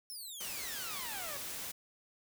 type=exponential sweep; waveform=15% pulse; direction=down; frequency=5440 to 548 Hz; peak=-37 dBFS; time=0.1-1.37 s; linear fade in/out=0 ms
type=noise; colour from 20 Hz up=white; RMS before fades=-42 dBFS; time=0.4-1.72 s; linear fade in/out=10 ms
effects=none